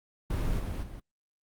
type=noise with level steps; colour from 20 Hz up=brown; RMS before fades=-29 / -33 / -42 dBFS; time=0.3-1 s; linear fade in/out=5 ms; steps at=0.58 / 0.82 s; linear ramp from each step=20 ms; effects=Opus 24 kbps